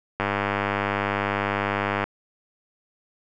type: click train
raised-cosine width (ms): 0.5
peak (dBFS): -8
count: 185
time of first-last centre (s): 0.2-2.04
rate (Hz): 100
effects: none